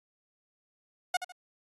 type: tone with echo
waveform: sawtooth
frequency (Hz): 726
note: F#5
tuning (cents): -33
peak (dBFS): -21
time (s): 1.14-1.17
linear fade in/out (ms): 5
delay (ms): 76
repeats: 2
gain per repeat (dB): -10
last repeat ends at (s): 1.322
effects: AAC 32 kbps